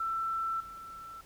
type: tone with level steps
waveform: sine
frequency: 1335 Hz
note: E6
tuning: 22 cents sharp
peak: -30 / -43 dBFS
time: 0-1.21 s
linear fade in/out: 5 ms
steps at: 0.6 s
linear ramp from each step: 5 ms
effects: added 50 Hz sine -63 dBFS peak until 1.25 s + pink hiss -58 dBFS RMS until 1.25 s